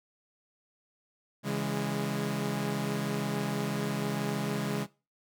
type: chord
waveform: sawtooth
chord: C# minor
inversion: none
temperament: equal with one note detuned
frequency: 138.59 / 164.81 / 205.7 Hz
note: C#3 / E3 / G#3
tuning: 0 / 0 / -16 cents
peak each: -30 / -33 / -29 dBFS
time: 1.43-4.87 s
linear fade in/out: 50 ms
effects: noise-tail reverb RT60 0.3 s tail -20 dB re dry